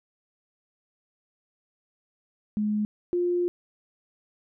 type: tone pair in turn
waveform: sine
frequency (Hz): 210.7 / 352.6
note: G#3 / F4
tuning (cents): +25 / +17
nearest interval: major sixth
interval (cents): 892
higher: second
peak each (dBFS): -23 / -22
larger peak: second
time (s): 2.57-2.85 / 3.13-3.48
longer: second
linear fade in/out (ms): 0
effects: none